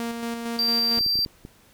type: tone with tremolo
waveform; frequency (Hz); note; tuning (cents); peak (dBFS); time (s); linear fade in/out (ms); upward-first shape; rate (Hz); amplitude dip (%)
sawtooth; 233.1; A#3; 0; -23; 0-0.99; 0; square; 4.4; 35
type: tone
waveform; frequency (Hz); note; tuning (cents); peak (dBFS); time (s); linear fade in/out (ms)
triangle; 4700; D8; +1; -19; 0.59-1.25; 0
type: clicks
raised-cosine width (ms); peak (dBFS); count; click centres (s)
3; -25; 7; 0.976 / 1.009 / 1.063 / 1.156 / 1.19 / 1.262 / 1.451
effects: pink hiss -56 dBFS RMS until 1.73 s